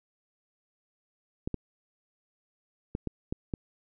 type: clicks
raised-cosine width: 3 ms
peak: -18 dBFS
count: 6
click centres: 1.475 / 1.543 / 2.951 / 3.073 / 3.325 / 3.538 s
effects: none